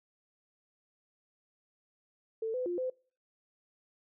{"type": "tone with pitch steps", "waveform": "sine", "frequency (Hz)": [446.1, 505, 352, 512], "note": ["A4", "B4", "F4", "C5"], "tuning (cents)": [24, 39, 14, -38], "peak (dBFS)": -31, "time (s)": [2.42, 2.9], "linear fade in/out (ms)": 5, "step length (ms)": 120, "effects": ["noise-tail reverb RT60 0.4 s tail -24 dB re dry"]}